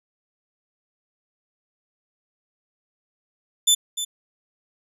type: tone with echo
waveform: 20% pulse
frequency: 3520 Hz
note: A7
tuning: in tune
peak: -8 dBFS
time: 3.67-3.75 s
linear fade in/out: 10 ms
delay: 300 ms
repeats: 1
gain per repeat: -11 dB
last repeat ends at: 4.05 s
effects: none